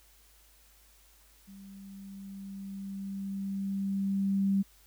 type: tone with level ramp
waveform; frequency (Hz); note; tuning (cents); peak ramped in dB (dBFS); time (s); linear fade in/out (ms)
sine; 196; G3; 0; -47 to -23; 1.47-4.63; 20
effects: added 51 Hz sine -62 dBFS peak until 4.86 s + white hiss -62 dBFS RMS until 4.86 s